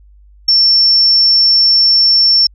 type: tone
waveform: sine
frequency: 5420 Hz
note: E8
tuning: 47 cents sharp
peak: -6 dBFS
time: 0.48-2.47 s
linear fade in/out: 5 ms
effects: added 50 Hz sine -40 dBFS peak until 2.54 s